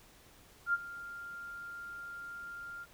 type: tone with ADSR envelope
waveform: sine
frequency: 1396.9 Hz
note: F6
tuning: in tune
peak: -25 dBFS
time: 0.66-2.86 s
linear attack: 75 ms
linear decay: 33 ms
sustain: -17 dB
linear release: 37 ms
effects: pink hiss -60 dBFS RMS until 2.93 s